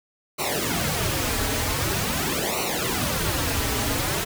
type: noise with flanger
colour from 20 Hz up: pink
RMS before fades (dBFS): -25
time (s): 0.38-4.25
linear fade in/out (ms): 20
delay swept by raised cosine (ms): 0.59 to 5.69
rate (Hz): 0.45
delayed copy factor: -0.9
effects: none